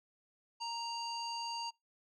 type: tone with low-pass filter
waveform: square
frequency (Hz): 932.3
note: A#5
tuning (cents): 0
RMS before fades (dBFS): -40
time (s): 0.6-1.71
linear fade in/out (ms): 20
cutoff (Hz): 5300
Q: 8.1
effects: noise-tail reverb RT60 0.2 s tail -26 dB re dry